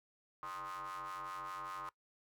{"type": "ring-modulated tone", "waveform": "40% pulse", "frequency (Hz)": 92.2, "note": "F#2", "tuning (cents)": -6, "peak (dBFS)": -39, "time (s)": [0.43, 1.89], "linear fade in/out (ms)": 0, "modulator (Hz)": 1150, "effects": ["noise-tail reverb RT60 0.1 s tail -20 dB re dry"]}